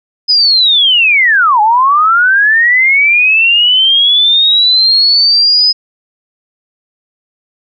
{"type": "linear two-way sweep", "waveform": "sine", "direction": "down then up", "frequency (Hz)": [5060, 824, 5060], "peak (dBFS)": -5, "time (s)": [0.28, 5.73], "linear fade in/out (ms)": 20, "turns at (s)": 1.61, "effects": []}